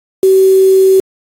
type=tone with quantisation; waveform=sine; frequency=381.7 Hz; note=G4; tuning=46 cents flat; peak=-4 dBFS; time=0.23-1 s; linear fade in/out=2 ms; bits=4; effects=AAC 64 kbps